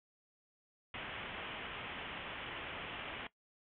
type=low-pass noise; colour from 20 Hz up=white; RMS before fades=-45 dBFS; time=0.94-3.27 s; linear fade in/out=2 ms; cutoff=3300 Hz; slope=96 dB/octave; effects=noise-tail reverb RT60 0.1 s tail -18 dB re dry